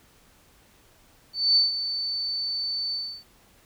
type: tone with ADSR envelope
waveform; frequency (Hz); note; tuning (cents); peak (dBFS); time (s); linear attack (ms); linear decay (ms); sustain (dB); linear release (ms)
sine; 4523; C#8; +34; -15; 1.33-3.24; 230; 150; -11; 310
effects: pink hiss -58 dBFS RMS until 3.65 s